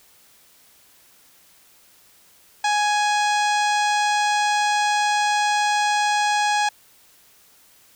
harmonic tone, 833 Hz, G#5, 5 cents sharp, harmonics 1 / 2 / 3 / 4 / 5 / 6 / 7 / 8 / 9 / 10, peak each -19 / -25 / -29 / -31 / -33 / -35 / -36 / -37 / -38 / -39 dBFS, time 2.64-6.69 s, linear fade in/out 5 ms, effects white hiss -54 dBFS RMS until 7.95 s

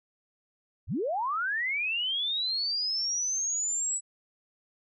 sine linear sweep, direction up, 49.06 to 7902 Hz, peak -27 dBFS, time 0.87-4.01 s, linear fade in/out 50 ms, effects none

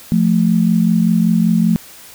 sine tone pair together, 174.61 / 219.8 Hz, F3 / A3, 0 / -2 cents, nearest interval major third, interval 398 cents, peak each -13 dBFS, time 0.12-1.76 s, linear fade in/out 0 ms, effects white hiss -39 dBFS RMS until 2.14 s

